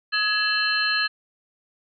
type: tone cluster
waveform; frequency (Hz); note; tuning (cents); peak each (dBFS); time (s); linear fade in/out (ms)
sine; 1272 / 1678 / 2658 / 3033 / 4164; D#6 / G#6 / E7 / F#7 / C8; +38 / +17 / +14 / +42 / -9; -30 / -23 / -29 / -31 / -25; 0.12-1.08; 20
effects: none